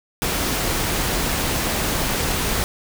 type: noise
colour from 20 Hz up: pink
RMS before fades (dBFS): -22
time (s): 0.22-2.64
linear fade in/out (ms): 0
effects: none